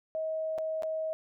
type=tone with dropouts; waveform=sine; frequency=635 Hz; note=D#5; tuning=35 cents sharp; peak=-30 dBFS; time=0.15-1.13 s; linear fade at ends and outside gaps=0 ms; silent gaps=0.58-0.585 / 0.823-0.833 s; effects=none